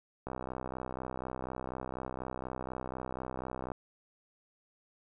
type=click train; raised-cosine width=1 ms; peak=-24 dBFS; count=222; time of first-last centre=0.27-3.718 s; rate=64.1 Hz; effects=none